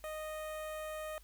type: tone with notch filter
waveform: sawtooth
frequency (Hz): 620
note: D#5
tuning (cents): -6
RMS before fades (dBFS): -42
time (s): 0.04-1.18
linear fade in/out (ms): 0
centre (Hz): 4800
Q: 0.94
effects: added 50 Hz sine -57 dBFS peak until 1.23 s + white hiss -66 dBFS RMS until 1.23 s